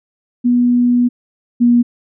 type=tone pair in turn; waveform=sine; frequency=243.8 / 239.9 Hz; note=B3 / A#3; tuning=-22 / +50 cents; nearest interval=unison; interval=28 cents; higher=first; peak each=-9 / -7 dBFS; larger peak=second; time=0.44-1.09 / 1.6-1.83 s; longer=first; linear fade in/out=20 ms; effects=none